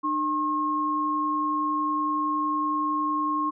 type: tone pair together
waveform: sine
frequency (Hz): 301.8 / 1077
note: D4 / C6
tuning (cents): +47 / +50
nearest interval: octave + minor seventh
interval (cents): 2203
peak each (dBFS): -29 / -24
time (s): 0.03-3.51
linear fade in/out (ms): 20
effects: none